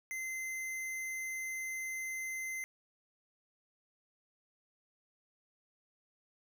square tone, 2068 Hz, C7, 21 cents flat, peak -38 dBFS, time 0.11-2.64 s, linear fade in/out 0 ms, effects none

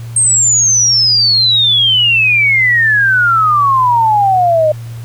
sine exponential sweep, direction down, 8600 to 604 Hz, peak -7 dBFS, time 0.16-4.72 s, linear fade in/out 5 ms, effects added 116 Hz sine -23 dBFS peak until 5.04 s + pink hiss -40 dBFS RMS until 5.04 s

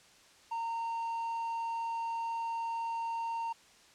triangle tone with hard clipping, 919 Hz, A#5, 25 cents flat, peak -34 dBFS, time 0.51-3.53 s, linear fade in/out 10 ms, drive 6 dB, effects white hiss -60 dBFS RMS until 3.94 s + low-pass 7000 Hz 12 dB/octave

